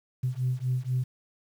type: beating tone pair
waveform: sine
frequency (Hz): 125.2 / 129.3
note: B2 / C3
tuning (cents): +24 / -20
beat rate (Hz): 4.1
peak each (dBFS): -28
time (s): 0.23-1.04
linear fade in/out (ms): 10
effects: tanh soft clip ceiling -19 dBFS + 9-bit